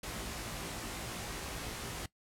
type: noise with comb filter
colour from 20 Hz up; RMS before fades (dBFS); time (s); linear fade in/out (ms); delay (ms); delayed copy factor
pink; -41; 0.03-2.06; 5; 18; +0.85
effects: noise-tail reverb RT60 0.1 s tail -19 dB re dry + low-pass 12000 Hz 12 dB/octave